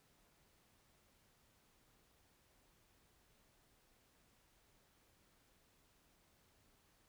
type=silence; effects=pink hiss -73 dBFS RMS until 7.08 s